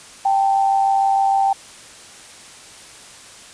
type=tone pair together; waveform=sine; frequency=784 / 890.5 Hz; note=G5 / A5; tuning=0 / +21 cents; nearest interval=major second; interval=221 cents; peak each=-14 / -23 dBFS; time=0.25-1.53 s; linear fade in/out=5 ms; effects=white hiss -41 dBFS RMS until 3.53 s + resampled to 22050 Hz